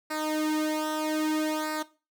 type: tone with flanger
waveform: sawtooth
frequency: 308.8 Hz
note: D#4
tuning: 13 cents flat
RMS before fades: -29 dBFS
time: 0.1-1.83 s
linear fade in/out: 10 ms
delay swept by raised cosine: 0.31 to 2.81 ms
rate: 0.62 Hz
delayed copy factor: -0.8
effects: noise-tail reverb RT60 0.3 s tail -17 dB re dry